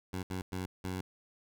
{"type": "tone bursts at uneven times", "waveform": "15% pulse", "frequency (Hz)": 92.5, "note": "F#2", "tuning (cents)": 0, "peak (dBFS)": -29, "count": 4, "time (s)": [[0.13, 0.23], [0.3, 0.42], [0.52, 0.66], [0.84, 1.01]], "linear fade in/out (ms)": 5, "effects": []}